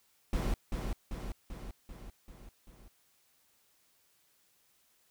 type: noise with echo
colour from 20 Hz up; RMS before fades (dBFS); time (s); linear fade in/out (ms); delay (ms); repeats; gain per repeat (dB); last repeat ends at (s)
brown; -31; 0.33-0.54; 2; 390; 6; -4; 2.88
effects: white hiss -70 dBFS RMS until 5.1 s